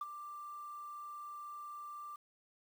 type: tone with ADSR envelope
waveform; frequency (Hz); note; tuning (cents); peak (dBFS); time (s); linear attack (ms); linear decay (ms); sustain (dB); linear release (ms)
sine; 1181; D6; +9; -33; 0.01-2.16; 5; 27; -11; 6
effects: tanh soft clip ceiling -33 dBFS + 10-bit